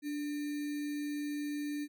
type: tone with sample-and-hold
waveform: sine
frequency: 292.8 Hz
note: D4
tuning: 5 cents flat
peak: -34 dBFS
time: 0.02-1.88 s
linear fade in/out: 50 ms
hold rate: 2100 Hz
effects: none